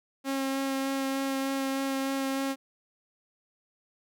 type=tone with vibrato; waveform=sawtooth; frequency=270.4 Hz; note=C#4; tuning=43 cents flat; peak=-24 dBFS; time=0.24-2.56 s; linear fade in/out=50 ms; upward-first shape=sine; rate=3.3 Hz; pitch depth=11 cents each way; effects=none